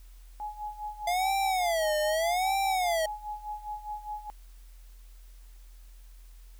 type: tone with tremolo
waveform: sine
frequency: 841 Hz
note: G#5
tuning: 22 cents sharp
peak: -32 dBFS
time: 0.4-4.3 s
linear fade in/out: 0 ms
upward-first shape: sine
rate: 4.9 Hz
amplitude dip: 80%
type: tone with vibrato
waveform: square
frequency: 690 Hz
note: F5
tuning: 21 cents flat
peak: -26 dBFS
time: 1.07-3.06 s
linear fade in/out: 5 ms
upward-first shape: sine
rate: 0.82 Hz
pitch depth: 220 cents each way
effects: added 42 Hz sine -47 dBFS peak until 6.59 s + white hiss -63 dBFS RMS until 6.59 s